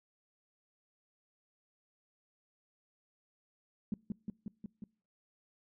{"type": "tone with echo", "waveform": "sine", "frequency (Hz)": 207.7, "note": "G#3", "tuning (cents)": 0, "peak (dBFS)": -31, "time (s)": [3.92, 3.94], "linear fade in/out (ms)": 2, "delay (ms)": 180, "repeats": 5, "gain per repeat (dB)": -2, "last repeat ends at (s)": 4.84, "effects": ["noise-tail reverb RT60 0.5 s tail -26 dB re dry"]}